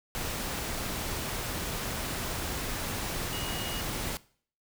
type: tone in noise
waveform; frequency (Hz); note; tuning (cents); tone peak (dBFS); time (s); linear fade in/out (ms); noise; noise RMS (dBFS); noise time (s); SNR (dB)
sine; 2882; F#7; -46; -38; 3.33-3.81; 0; pink; -34; 0.15-4.17; -7
effects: noise-tail reverb RT60 0.5 s tail -20 dB re dry